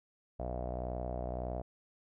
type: tone with low-pass filter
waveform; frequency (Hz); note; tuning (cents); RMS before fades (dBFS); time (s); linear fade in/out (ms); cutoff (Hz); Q
sawtooth; 61.74; B1; 0; -38; 0.39-1.62; 10; 660; 7.5
effects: none